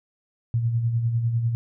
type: tone with tremolo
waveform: sine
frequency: 116.54 Hz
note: A#2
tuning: in tune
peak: -18 dBFS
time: 0.54-1.55 s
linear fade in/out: 0 ms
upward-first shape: sine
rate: 10 Hz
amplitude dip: 50%
effects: none